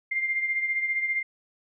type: beating tone pair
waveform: sine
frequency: 2100 / 2115 Hz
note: C7 / C7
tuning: +6 / +18 cents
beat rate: 15 Hz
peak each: -25 / -33 dBFS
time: 0.11-1.23 s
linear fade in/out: 10 ms
effects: none